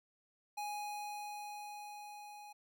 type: tone with level ramp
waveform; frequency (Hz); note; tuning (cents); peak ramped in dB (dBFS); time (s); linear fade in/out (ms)
square; 830.6; G#5; 0; -39 to -51; 0.57-2.53; 10
effects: none